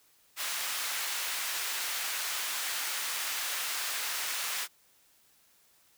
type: high-pass noise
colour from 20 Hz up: pink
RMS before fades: -34 dBFS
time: 0.36-4.68 s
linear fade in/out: 50 ms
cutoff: 1400 Hz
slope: 12 dB/octave
effects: white hiss -65 dBFS RMS until 5.97 s